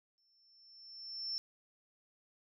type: tone with exponential growth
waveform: sine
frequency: 5370 Hz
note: E8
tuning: 31 cents sharp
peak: -34 dBFS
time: 0.18-1.38 s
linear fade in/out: 0 ms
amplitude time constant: 260 ms
effects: none